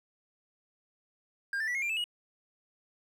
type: tone with pitch steps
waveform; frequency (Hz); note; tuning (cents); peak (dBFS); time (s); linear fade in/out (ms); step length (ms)
triangle; 1606 / 1771.7 / 1954.5 / 2156 / 2379 / 2624 / 2895; G6 / A6 / B6 / C#7 / D7 / E7 / F#7; +41 / +11 / -19 / -49 / +22 / -9 / -38; -28; 1.53-2.041; 2; 73
effects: none